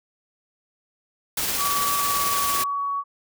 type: noise with tremolo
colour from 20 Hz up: white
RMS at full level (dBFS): -24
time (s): 1.37-2.64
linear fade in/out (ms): 5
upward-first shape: triangle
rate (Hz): 18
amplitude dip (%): 30
type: tone with pitch glide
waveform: sine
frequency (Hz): 1144 to 1124.3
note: D6 to C#6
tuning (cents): -46 to +24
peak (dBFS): -23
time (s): 1.57-3.04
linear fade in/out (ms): 50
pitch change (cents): -30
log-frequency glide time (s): 1.99-2.89
effects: none